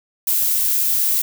violet noise, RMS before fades -18 dBFS, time 0.27-1.22 s, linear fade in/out 5 ms, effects none

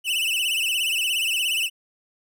45% pulse tone with vibrato, 2801 Hz, F7, 4 cents sharp, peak -21 dBFS, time 0.04-1.7 s, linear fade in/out 50 ms, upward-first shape sine, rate 17 Hz, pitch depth 140 cents each way, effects none

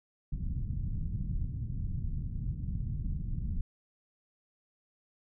pink low-pass noise, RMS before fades -34 dBFS, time 0.32-3.61 s, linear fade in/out 5 ms, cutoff 170 Hz, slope 24 dB/octave, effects none

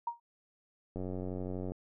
sine tone with exponential decay, 940 Hz, A#5, 14 cents sharp, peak -28 dBFS, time 0.07-0.2 s, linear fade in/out 5 ms, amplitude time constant 27 ms
click train, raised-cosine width 2 ms, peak -26 dBFS, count 71, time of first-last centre 0.96-1.719 s, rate 92.2 Hz
effects none

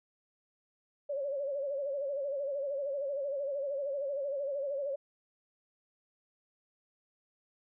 sine tone with vibrato, 559 Hz, C#5, 14 cents sharp, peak -32 dBFS, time 1.09-4.96 s, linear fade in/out 10 ms, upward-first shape sine, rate 13 Hz, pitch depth 79 cents each way, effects none

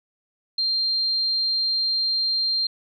sine tone, 4180 Hz, C8, 2 cents flat, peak -20 dBFS, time 0.58-2.67 s, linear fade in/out 5 ms, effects none

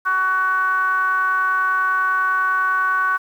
triangle ring-modulated tone, 185 Hz, F#3, in tune, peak -11 dBFS, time 0.05-3.18 s, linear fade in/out 20 ms, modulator 1310 Hz, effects 8-bit

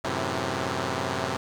5% pulse chord, F# half-diminished seventh, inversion none, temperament equal, 92.5 / 110 / 130.81 / 164.81 Hz, F#2 / A2 / C3 / E3, 0 / 0 / 0 / 0 cents, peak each -20 / -23 / -19 / -24 dBFS, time 0.04-1.37 s, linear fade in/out 5 ms, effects low-pass 7000 Hz 12 dB/octave + 8-bit

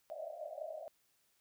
white band-pass noise, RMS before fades -45 dBFS, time 0.1-0.88 s, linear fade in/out 0 ms, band 580 to 680 Hz, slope 96 dB/octave, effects white hiss -75 dBFS RMS until 1.4 s

